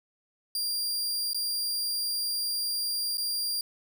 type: tone with dropouts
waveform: sawtooth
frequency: 4775 Hz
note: D8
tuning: 28 cents sharp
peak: -25 dBFS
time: 0.55-3.61 s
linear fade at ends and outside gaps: 2 ms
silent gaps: 1.333-1.345 / 3.172-3.18 s
effects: none